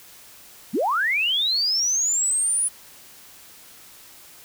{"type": "linear sweep", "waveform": "sine", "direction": "up", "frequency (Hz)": [160.3, 9990], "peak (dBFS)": -19, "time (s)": [0.73, 2.69], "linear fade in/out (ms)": 20, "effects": ["white hiss -47 dBFS RMS until 4.44 s"]}